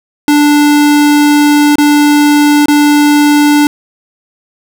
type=tone with dropouts; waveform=square; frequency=293.7 Hz; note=D4; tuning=in tune; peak=-5 dBFS; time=0.28-3.67 s; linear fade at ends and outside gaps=1 ms; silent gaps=1.756-1.783 / 2.658-2.683 s; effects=none